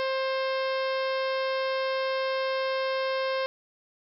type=harmonic tone; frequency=529 Hz; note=C5; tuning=19 cents sharp; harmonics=1 / 2 / 3 / 4 / 5 / 6 / 7 / 8 / 9 / 10; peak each=-27 / -33 / -37 / -39 / -41 / -43 / -44 / -45 / -46 / -47 dBFS; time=0-3.46 s; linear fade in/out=0 ms; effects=none